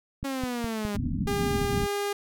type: click train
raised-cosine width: 5 ms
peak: -21 dBFS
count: 6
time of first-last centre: 0.23-1.265 s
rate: 4.83 Hz
type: exponential sweep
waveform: sawtooth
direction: down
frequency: 277.2 to 200.5 Hz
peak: -25 dBFS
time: 0.24-0.97 s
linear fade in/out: 10 ms
type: low-pass noise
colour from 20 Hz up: white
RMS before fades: -29 dBFS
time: 0.94-1.87 s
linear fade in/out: 20 ms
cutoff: 280 Hz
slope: 96 dB/octave
type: tone with pitch glide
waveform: sawtooth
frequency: 403.6 to 405.9 Hz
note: G#4 to G#4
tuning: -49 to -40 cents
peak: -23 dBFS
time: 1.27-2.13 s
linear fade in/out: 5 ms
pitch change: +9 cents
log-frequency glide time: 1.76-1.92 s
effects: none